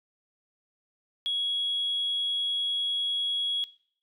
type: tone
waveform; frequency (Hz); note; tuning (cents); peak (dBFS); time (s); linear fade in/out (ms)
sine; 3330; G#7; +4; -25; 1.26-3.64; 0
effects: noise-tail reverb RT60 0.6 s tail -20 dB re dry + tanh soft clip ceiling -21 dBFS